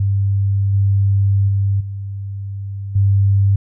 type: tone with level steps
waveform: sine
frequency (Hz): 98.9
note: G2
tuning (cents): +16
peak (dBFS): -13 / -11 / -13 / -23 / -10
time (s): 0-3.56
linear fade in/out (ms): 5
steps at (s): 0.73 / 1.48 / 1.8 / 2.95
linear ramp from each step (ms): 10
effects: none